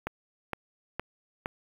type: click train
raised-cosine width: 0.5 ms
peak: -16 dBFS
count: 4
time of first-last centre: 0.07-1.459 s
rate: 2.16 Hz
effects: 7-bit